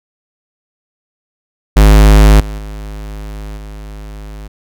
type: tone with level steps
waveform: square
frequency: 51.91 Hz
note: G#1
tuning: in tune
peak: -3 / -21 / -24 / -27 dBFS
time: 1.76-4.48 s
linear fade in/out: 10 ms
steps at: 2.4 / 2.58 / 3.57 s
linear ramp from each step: 2 ms
effects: none